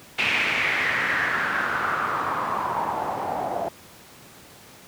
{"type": "noise with low-pass filter sweep", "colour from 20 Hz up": "white", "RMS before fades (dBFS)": -25, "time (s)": [0.18, 3.69], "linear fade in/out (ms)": 10, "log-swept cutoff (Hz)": [2600, 680], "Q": 4.5, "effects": ["pink hiss -47 dBFS RMS until 4.87 s", "high-pass 100 Hz 12 dB/octave"]}